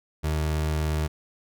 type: tone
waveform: 30% pulse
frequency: 77.1 Hz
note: D#2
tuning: 15 cents flat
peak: -21 dBFS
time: 0.23-1.08 s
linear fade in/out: 20 ms
effects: none